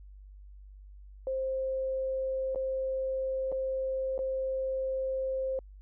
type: tone with dropouts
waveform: sine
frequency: 527 Hz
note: C5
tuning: 12 cents sharp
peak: -29 dBFS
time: 1.27-5.59 s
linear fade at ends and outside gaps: 1 ms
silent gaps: 2.548-2.558 / 3.518-3.524 / 4.179-4.19 s
effects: added 49 Hz sine -47 dBFS peak until 5.81 s